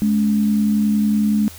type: tone pair together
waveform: sine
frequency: 211.5 / 282.3 Hz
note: G#3 / C#4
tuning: +32 / +32 cents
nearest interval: perfect fourth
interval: 500 cents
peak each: -14 / -25 dBFS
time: 0.02-1.48 s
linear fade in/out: 0 ms
effects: added 84 Hz sine -40 dBFS peak until 1.58 s + white hiss -40 dBFS RMS until 1.58 s